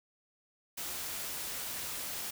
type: noise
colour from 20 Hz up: white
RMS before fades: -39 dBFS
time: 0.77-2.31 s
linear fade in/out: 10 ms
effects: none